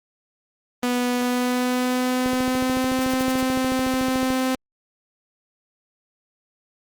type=tone with pitch glide; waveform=sawtooth; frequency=246.2 to 259.3 Hz; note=B3 to C4; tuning=-5 to -15 cents; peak=-16 dBFS; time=0.83-4.55 s; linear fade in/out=2 ms; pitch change=+90 cents; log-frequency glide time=1.16-3 s
type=click train; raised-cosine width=2 ms; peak=-17 dBFS; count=29; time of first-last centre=2.26-4.304 s; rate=13.7 Hz
type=noise bursts; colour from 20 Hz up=white; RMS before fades=-35 dBFS; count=5; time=3.01-3.411 s; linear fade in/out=0 ms; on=29 ms; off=64 ms
effects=Opus 24 kbps

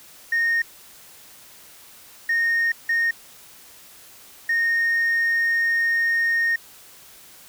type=tone bursts at uneven times; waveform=sine; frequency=1847 Hz; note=A#6; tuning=16 cents flat; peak=-16 dBFS; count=4; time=0.32-0.62 / 2.29-2.72 / 2.89-3.11 / 4.49-6.56 s; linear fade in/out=5 ms; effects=tanh soft clip ceiling -16 dBFS + white hiss -47 dBFS RMS until 7.48 s

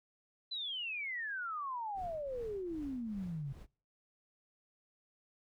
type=exponential sweep; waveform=sine; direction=down; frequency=4068 to 132.4 Hz; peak=-37 dBFS; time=0.51-3.53 s; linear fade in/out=10 ms
type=noise with tremolo; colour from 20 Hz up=brown; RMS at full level=-49 dBFS; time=1.94-3.67 s; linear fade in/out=50 ms; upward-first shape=triangle; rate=2.5 Hz; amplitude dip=85%
effects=noise-tail reverb RT60 0.5 s tail -26 dB re dry

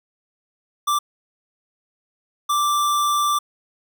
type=tone bursts at uneven times; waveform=square; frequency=1174.7 Hz; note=D6; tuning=in tune; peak=-18 dBFS; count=2; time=0.87-0.99 / 2.49-3.39 s; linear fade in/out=10 ms; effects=none

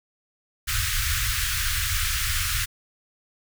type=band-stop noise; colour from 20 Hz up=pink; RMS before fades=-25 dBFS; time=0.67-2.66 s; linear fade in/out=20 ms; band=110 to 1300 Hz; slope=48 dB/octave; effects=none

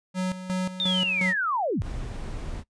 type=tone with tremolo; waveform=square; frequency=185 Hz; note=F#3; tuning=in tune; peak=-25 dBFS; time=0.14-1.34 s; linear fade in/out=50 ms; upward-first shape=square; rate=2.8 Hz; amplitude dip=70%
type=linear sweep; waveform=sine; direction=down; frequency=3699 to 52.3 Hz; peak=-23 dBFS; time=0.8-1.82 s; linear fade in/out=0 ms
type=noise; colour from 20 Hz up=brown; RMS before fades=-33 dBFS; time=1.81-2.64 s; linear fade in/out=50 ms
effects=noise-tail reverb RT60 0.1 s tail -20 dB re dry + resampled to 22050 Hz

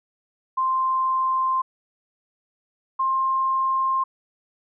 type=tone pair in turn; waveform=sine; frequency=1046.5 / 1058.7 Hz; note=C6 / C6; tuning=0 / +20 cents; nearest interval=unison; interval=20 cents; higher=second; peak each=-19 dBFS; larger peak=neither; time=0.57-1.62 / 2.99-4.04 s; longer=neither; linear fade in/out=10 ms; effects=none

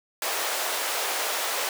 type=high-pass noise; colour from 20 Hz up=pink; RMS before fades=-28 dBFS; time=0.22-1.69 s; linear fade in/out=2 ms; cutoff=490 Hz; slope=24 dB/octave; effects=none

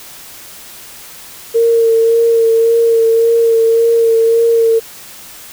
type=tone with vibrato; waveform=sine; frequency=457.8 Hz; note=A#4; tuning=31 cents flat; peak=-7 dBFS; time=1.54-4.8 s; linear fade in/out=20 ms; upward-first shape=sine; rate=1.8 Hz; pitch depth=19 cents each way; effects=white hiss -34 dBFS RMS until 5.52 s

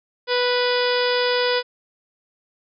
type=harmonic tone; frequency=492.8 Hz; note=B4; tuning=4 cents flat; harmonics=1 / 2 / 3 / 4 / 5 / 6 / 7 / 8 / 9 / 10; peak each=-20 / -27 / -27 / -30 / -32 / -32 / -29 / -34 / -34 / -29 dBFS; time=0.27-1.63 s; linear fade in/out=50 ms; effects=none

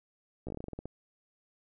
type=slowing click train; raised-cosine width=2 ms; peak=-26 dBFS; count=12; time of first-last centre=0.47-0.856 s; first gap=15 ms; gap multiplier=1.16; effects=none

